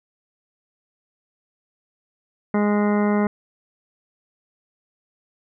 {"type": "harmonic tone", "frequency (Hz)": 207.2, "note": "G#3", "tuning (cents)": -4, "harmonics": [1, 2, 3, 4, 5, 6, 7, 9, 10], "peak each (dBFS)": [-18, -24, -28, -30, -32, -34, -35, -37, -38], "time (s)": [2.54, 3.27], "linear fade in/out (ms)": 2, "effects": []}